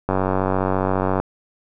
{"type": "click train", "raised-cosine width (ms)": 1, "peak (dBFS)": -6, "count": 106, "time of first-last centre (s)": [0.09, 1.2], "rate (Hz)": 94.6, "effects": []}